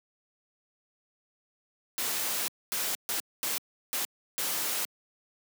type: noise bursts at uneven times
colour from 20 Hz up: white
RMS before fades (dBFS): -31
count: 6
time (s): 1.98-2.48 / 2.72-2.95 / 3.09-3.2 / 3.43-3.58 / 3.93-4.05 / 4.38-4.85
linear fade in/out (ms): 0
effects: high-pass 200 Hz 12 dB/octave